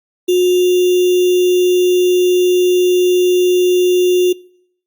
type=tone with sample-and-hold; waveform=sine; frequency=361.4 Hz; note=F#4; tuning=41 cents flat; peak=-9 dBFS; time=0.28-4.33 s; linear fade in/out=10 ms; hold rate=3150 Hz; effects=noise-tail reverb RT60 0.7 s tail -25 dB re dry + Opus 48 kbps